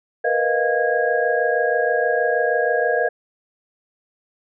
sine tone cluster, 467.2 / 493.5 / 623 / 702 / 1644 Hz, A#4 / B4 / D#5 / F5 / G#6, +4 / -1 / +2 / +9 / -18 cents, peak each -23 dBFS, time 0.24-3.09 s, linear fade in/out 10 ms, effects none

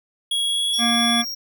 square tone with pitch glide, 3322 to 3402 Hz, G#7 to G#7, 0 to +41 cents, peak -20 dBFS, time 0.31-1.22 s, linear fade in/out 5 ms, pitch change +41 cents, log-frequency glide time 0.45-1.04 s
square tone with tremolo, 5588 Hz, F8, in tune, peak -27 dBFS, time 0.73-1.35 s, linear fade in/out 10 ms, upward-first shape triangle, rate 4.1 Hz, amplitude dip 25%
harmonic tone, 235.2 Hz, A#3, 16 cents sharp, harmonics 1 / 3 / 5 / 7 / 9 / 10, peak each -21 / -26 / -28 / -29 / -31 / -31 dBFS, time 0.78-1.25 s, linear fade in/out 50 ms
effects none

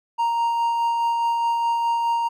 triangle tone with tremolo, 932 Hz, A#5, 1 cent flat, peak -16 dBFS, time 0.18-2.29 s, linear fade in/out 20 ms, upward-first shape sine, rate 4.8 Hz, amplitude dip 25%, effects none

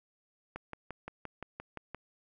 click train, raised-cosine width 0.5 ms, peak -25 dBFS, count 9, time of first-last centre 0.56-1.946 s, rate 5.77 Hz, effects none

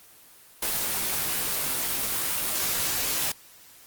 white noise with comb filter, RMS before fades -27 dBFS, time 0.62-3.32 s, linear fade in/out 5 ms, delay 17 ms, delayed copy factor -0.8, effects white hiss -52 dBFS RMS until 3.86 s + Opus 24 kbps

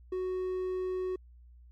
triangle tone, 370 Hz, F#4, in tune, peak -29 dBFS, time 0.12-1.16 s, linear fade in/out 5 ms, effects added 60 Hz sine -52 dBFS peak until 1.71 s + AAC 64 kbps

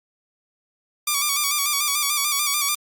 5% pulse tone with vibrato, 1159 Hz, D6, 23 cents flat, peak -8 dBFS, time 1.07-2.75 s, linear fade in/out 5 ms, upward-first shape square, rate 6.8 Hz, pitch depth 51 cents each way, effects Opus 48 kbps

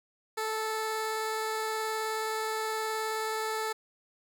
15% pulse tone with vibrato, 438.2 Hz, A4, 7 cents flat, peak -24 dBFS, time 0.37-3.73 s, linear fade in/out 10 ms, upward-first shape triangle, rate 19 Hz, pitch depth 10 cents each way, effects none

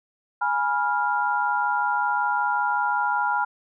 sine chord, F diminished, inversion first, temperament equal with one note detuned, 830.6 / 975.9 / 1396.9 Hz, Ab5 / Cb6 / F6, 0 / -21 / 0 cents, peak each -25 dBFS, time 0.41-3.45 s, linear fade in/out 10 ms, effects none

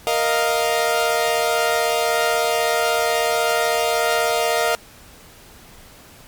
sawtooth chord, Bb suspended fourth, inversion none, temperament equal, 466.2 / 622.3 / 698.5 Hz, Bb4 / Eb5 / F5, 0 / 0 / 0 cents, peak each -18 / -18 / -17 dBFS, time 0.07-4.75 s, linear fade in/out 0 ms, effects pink hiss -45 dBFS RMS until 6.27 s + MP3 96 kbps

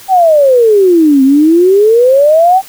sine exponential two-way sweep, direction down then up, 784 to 261.6 to 784 Hz, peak -3 dBFS, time 0.08-2.62 s, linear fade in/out 50 ms, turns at 1.23 s, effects white hiss -34 dBFS RMS until 2.68 s

